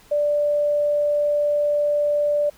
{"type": "tone", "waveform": "sine", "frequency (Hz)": 587.3, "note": "D5", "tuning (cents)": 0, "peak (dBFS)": -17, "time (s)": [0.11, 2.5], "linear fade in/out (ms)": 10, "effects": ["pink hiss -52 dBFS RMS until 2.57 s"]}